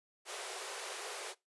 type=high-pass noise; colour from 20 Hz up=pink; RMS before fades=-43 dBFS; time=0.25-1.35 s; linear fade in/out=50 ms; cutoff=370 Hz; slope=96 dB/octave; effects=noise-tail reverb RT60 0.2 s tail -21 dB re dry + resampled to 24000 Hz